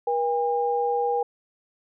sine tone pair together, 479.4 / 807.5 Hz, A#4 / G#5, +48 / -49 cents, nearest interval major sixth, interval 903 cents, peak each -24 dBFS, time 0.07-1.23 s, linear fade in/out 5 ms, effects none

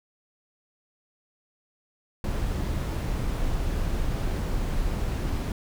brown noise, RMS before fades -27 dBFS, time 2.24-5.52 s, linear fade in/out 2 ms, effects none

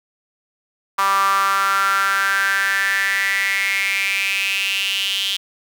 sawtooth tone with high-pass filter sweep, 196 Hz, G3, in tune, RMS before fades -19 dBFS, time 0.98-5.37 s, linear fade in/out 10 ms, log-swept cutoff 1100 to 3200 Hz, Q 7, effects none

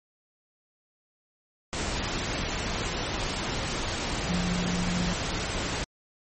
sine tone in noise, 177.3 Hz, F3, 26 cents sharp, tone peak -27 dBFS, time 4.29-5.13 s, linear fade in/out 0 ms, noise pink, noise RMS -30 dBFS, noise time 1.73-5.84 s, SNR 0 dB, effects MP3 32 kbps

